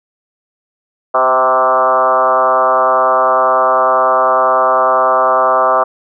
sine tone with frequency modulation, 908 Hz, A#5, 46 cents flat, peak -8 dBFS, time 1.14-5.84 s, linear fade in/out 10 ms, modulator 130 Hz, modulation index 3, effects none

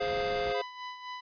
square chord, F minor, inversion first, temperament equal, 415.3 / 523.3 / 698.5 Hz, Ab4 / C5 / F5, 0 / 0 / 0 cents, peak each -34 dBFS, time 0-0.62 s, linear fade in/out 10 ms
pink noise, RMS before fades -41 dBFS, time 0.01-0.53 s, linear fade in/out 10 ms
sawtooth tone with tremolo, 998 Hz, B5, 18 cents sharp, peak -33 dBFS, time 0.54-1.21 s, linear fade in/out 10 ms, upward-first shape sine, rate 3.9 Hz, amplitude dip 60%
effects resampled to 11025 Hz

